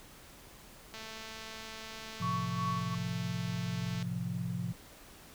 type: click train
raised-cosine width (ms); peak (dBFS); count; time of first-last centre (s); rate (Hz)
0.2; -28; 683; 0.94-4.026; 221
type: chord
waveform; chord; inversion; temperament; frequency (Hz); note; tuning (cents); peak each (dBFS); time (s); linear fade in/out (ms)
sine; F major; first; equal; 110 / 130.81 / 174.61; A2 / C3 / F3; 0 / 0 / 0; -39 / -38 / -36; 2.2-4.73; 10
type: tone with tremolo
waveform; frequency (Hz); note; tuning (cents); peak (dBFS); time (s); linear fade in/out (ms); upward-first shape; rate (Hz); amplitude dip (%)
sine; 1117; C#6; +13; -32; 2.22-2.95; 5; sine; 2.7; 70
effects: pink hiss -54 dBFS RMS until 5.34 s